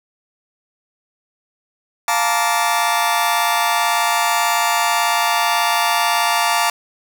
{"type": "chord", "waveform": "sawtooth", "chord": "Bb major seventh", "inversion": "second", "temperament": "just", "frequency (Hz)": [699.2, 874.1, 932.3, 1165.4], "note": ["F5", "A5", "Bb5", "D6"], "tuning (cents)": [2, -12, 0, -14], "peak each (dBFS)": -17, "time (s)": [2.08, 6.7], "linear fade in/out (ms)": 2, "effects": []}